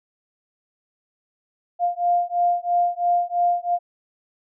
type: beating tone pair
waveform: sine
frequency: 700 / 703 Hz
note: F5 / F5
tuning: +4 / +11 cents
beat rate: 3 Hz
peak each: -21 dBFS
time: 1.79-3.79 s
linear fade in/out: 50 ms
effects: none